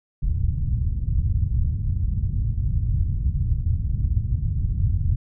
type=low-pass noise; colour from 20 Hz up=white; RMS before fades=-22 dBFS; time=0.22-5.16 s; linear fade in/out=5 ms; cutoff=110 Hz; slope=24 dB/octave; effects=none